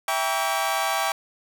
sawtooth chord, E diminished seventh, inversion none, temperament just, 659.3 / 791.1 / 949.3 / 1139.2 Hz, E5 / G5 / Bb5 / Db6, 0 / +16 / +31 / +47 cents, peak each -25 / -22 / -28 / -24 dBFS, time 0.08-1.12 s, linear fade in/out 2 ms, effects none

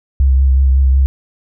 sine tone with vibrato, 66.6 Hz, C2, 31 cents sharp, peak -7 dBFS, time 0.2-1.06 s, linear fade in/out 0 ms, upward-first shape triangle, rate 5.4 Hz, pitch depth 39 cents each way, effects none

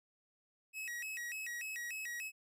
45% pulse tone with vibrato, 2217 Hz, C#7, in tune, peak -40 dBFS, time 0.73-2.32 s, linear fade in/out 50 ms, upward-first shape square, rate 3.4 Hz, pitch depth 260 cents each way, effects none

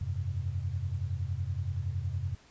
sine chord, F suspended second, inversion none, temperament equal, 87.31 / 98 / 130.81 Hz, F2 / G2 / C3, 0 / 0 / 0 cents, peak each -34 / -34 / -37 dBFS, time 0.01-2.35 s, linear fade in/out 5 ms, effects pink hiss -59 dBFS RMS until 2.5 s + resampled to 16000 Hz

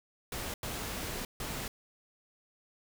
pink noise bursts at uneven times, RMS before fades -38 dBFS, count 3, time 0.32-0.54 / 0.63-1.25 / 1.4-1.68 s, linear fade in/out 2 ms, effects none

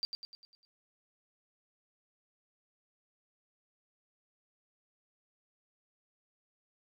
sine tone with echo, 4699 Hz, D8, in tune, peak -30 dBFS, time 0.03-0.05 s, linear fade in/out 0 ms, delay 100 ms, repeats 6, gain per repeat -6 dB, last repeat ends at 0.65 s, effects none

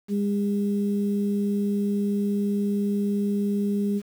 sine tone pair together, 202.9 / 405.8 Hz, G#3 / G#4, -40 / -40 cents, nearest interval octave, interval 1200 cents, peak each -22 / -30 dBFS, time 0.08-4.02 s, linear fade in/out 50 ms, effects 8-bit

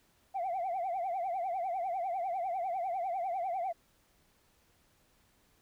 sine tone with vibrato, 727 Hz, F#5, 31 cents flat, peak -30 dBFS, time 0.34-3.73 s, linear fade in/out 20 ms, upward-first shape triangle, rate 10 Hz, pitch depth 170 cents each way, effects tanh soft clip ceiling -29 dBFS + pink hiss -69 dBFS RMS until 5.61 s

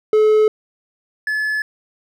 triangle tone pair in turn, 430 / 1720 Hz, A4 / A6, -40 / -40 cents, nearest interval 2 octaves, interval 2400 cents, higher second, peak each -8 / -16 dBFS, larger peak first, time 0.13-0.48 / 1.27-1.62 s, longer neither, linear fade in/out 2 ms, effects none

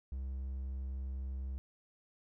triangle tone, 66 Hz, C2, 16 cents sharp, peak -35 dBFS, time 0.12-1.58 s, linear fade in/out 0 ms, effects none

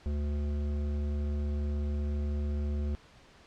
triangle tone with hard clipping, 73 Hz, D2, 10 cents flat, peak -31 dBFS, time 0.06-2.95 s, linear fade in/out 0 ms, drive 16 dB, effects pink hiss -57 dBFS RMS until 3.46 s + low-pass 5000 Hz 12 dB/octave

